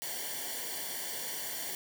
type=noise with comb filter; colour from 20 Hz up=white; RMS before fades=-38 dBFS; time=0.02-1.75 s; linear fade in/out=0 ms; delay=0.78 ms; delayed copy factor=-0.8; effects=none